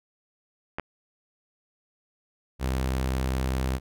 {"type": "clicks", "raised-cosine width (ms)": 0.5, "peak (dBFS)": -16, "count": 2, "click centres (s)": [0.785, 0.797]}
{"type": "tone", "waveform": "sawtooth", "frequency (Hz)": 65, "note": "C2", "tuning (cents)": -11, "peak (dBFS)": -21, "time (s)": [2.59, 3.8], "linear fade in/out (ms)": 50}
{"effects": []}